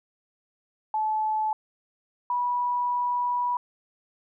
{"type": "tone pair in turn", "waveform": "sine", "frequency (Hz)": [865, 976.9], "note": ["A5", "B5"], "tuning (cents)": [-30, -19], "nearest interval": "major second", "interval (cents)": 211, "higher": "second", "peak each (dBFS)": -23, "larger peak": "neither", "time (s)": [[0.94, 1.53], [2.3, 3.57]], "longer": "second", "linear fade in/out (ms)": 2, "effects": []}